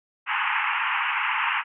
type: band-pass noise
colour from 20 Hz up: pink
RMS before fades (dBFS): -25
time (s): 0.26-1.64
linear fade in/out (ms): 50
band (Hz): 840 to 2900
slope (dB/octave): 96
effects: none